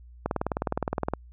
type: click train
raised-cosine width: 1 ms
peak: -12 dBFS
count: 18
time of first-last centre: 0.26-1.136 s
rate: 19.4 Hz
effects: added 60 Hz sine -46 dBFS peak until 1.32 s